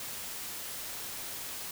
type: noise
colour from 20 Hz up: white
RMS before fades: -40 dBFS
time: 0-1.71 s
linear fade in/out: 2 ms
effects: none